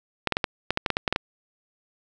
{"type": "clicks", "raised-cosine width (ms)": 0.3, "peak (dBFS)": -6, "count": 12, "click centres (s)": [0.273, 0.323, 0.369, 0.442, 0.706, 0.774, 0.862, 0.903, 0.969, 1.078, 1.126, 1.161], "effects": []}